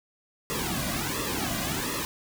pink noise with flanger, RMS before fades -30 dBFS, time 0.5-2.05 s, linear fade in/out 0 ms, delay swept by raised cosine 1.3 to 2.3 ms, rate 1.4 Hz, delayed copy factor -0.85, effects none

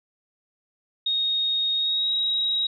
sine tone with pitch glide, 3729 to 3818 Hz, A#7 to A#7, 0 to +41 cents, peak -21 dBFS, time 1.06-2.67 s, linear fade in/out 5 ms, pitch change +41 cents, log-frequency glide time 1.75-2.11 s, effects none

